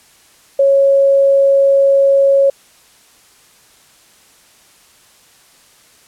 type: tone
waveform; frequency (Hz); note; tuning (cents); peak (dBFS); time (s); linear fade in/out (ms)
sine; 551; C#5; -11; -7; 0.59-2.5; 5
effects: white hiss -48 dBFS RMS until 6.07 s + low-pass 11000 Hz 12 dB/octave